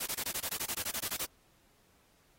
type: noise bursts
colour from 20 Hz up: white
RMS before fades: -35 dBFS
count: 15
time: 0-1.255 s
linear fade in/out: 10 ms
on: 65 ms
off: 20 ms
effects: pink hiss -68 dBFS RMS until 2.38 s + AAC 48 kbps